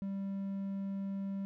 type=tone; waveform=triangle; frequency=196 Hz; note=G3; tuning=in tune; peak=-33 dBFS; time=0.02-1.45 s; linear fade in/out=0 ms; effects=none